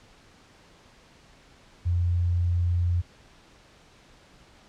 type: tone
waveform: sine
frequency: 87.31 Hz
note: F2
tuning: in tune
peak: -21 dBFS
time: 1.85-3.02 s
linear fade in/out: 20 ms
effects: pink hiss -55 dBFS RMS until 4.68 s + low-pass 6000 Hz 12 dB/octave